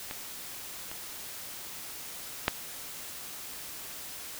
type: clicks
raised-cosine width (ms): 0.3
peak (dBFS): -20 / -23 / -7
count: 3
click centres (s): 0.111 / 0.915 / 2.481
effects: white hiss -42 dBFS RMS until 4.39 s